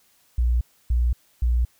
sine tone bursts, 60 Hz, B1, 49 cents flat, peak -17 dBFS, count 3, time 0.38-1.65 s, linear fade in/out 5 ms, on 230 ms, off 290 ms, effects white hiss -61 dBFS RMS until 1.79 s

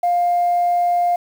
sine tone, 703 Hz, F5, 11 cents sharp, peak -13 dBFS, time 0.03-1.16 s, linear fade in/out 5 ms, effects tanh soft clip ceiling -10 dBFS + 7-bit

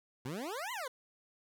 20% pulse exponential two-way sweep, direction up then down, 117.7 to 1061 to 482.7 Hz, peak -33 dBFS, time 0.25-0.88 s, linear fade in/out 5 ms, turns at 0.72 s, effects none

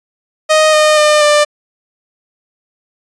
sawtooth tone with pitch steps, 622.3 / 612.7 / 603.2 / 593.9 Hz, D#5 / D#5 / D5 / D5, 0 / -27 / +46 / +19 cents, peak -3 dBFS, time 0.49-1.45 s, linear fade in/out 20 ms, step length 240 ms, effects resampled to 22050 Hz

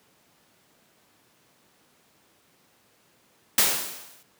white noise with exponential decay, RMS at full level -17 dBFS, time 3.58-4.23 s, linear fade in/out 2 ms, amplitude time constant 140 ms, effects pink hiss -62 dBFS RMS until 4.39 s + high-pass 150 Hz 12 dB/octave

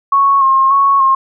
sine tone with vibrato, 1088 Hz, C#6, 33 cents flat, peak -7 dBFS, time 0.12-1.15 s, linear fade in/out 5 ms, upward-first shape square, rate 1.7 Hz, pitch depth 29 cents each way, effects none

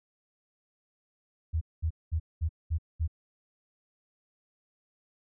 sine tone bursts, 80.6 Hz, E2, 38 cents flat, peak -25 dBFS, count 6, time 1.53-3.078 s, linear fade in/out 20 ms, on 83 ms, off 210 ms, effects none

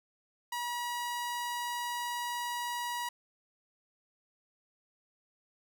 sawtooth tone, 963 Hz, B5, 44 cents flat, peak -30 dBFS, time 0.52-3.09 s, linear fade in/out 5 ms, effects none

